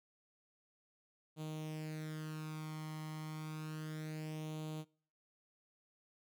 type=tone with flanger; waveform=sawtooth; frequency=155.56 Hz; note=D#3; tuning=in tune; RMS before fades=-44 dBFS; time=1.36-4.85 s; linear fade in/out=50 ms; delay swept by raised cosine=0.28 to 0.97 ms; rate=0.3 Hz; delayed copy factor=+0.65; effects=noise-tail reverb RT60 0.5 s tail -25 dB re dry